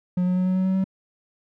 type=tone with pitch steps; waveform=triangle; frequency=180.2 / 181.87 / 183.56 / 185.27 / 186.99 / 188.72 / 190.47 Hz; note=F#3 / F#3 / F#3 / F#3 / F#3 / F#3 / G3; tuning=-45 / -30 / -14 / +3 / +19 / +34 / -50 cents; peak=-17 dBFS; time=0.17-0.842 s; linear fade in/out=5 ms; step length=96 ms; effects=none